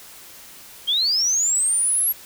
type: linear sweep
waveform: sine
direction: up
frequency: 3136 to 11650 Hz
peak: -17 dBFS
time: 0.87-2.13 s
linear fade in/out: 20 ms
effects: white hiss -43 dBFS RMS until 2.25 s